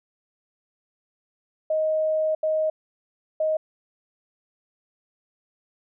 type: tone bursts at uneven times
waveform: sine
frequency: 626 Hz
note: D#5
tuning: 10 cents sharp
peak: -20 dBFS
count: 3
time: 1.7-2.35 / 2.43-2.7 / 3.4-3.57 s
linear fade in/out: 5 ms
effects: none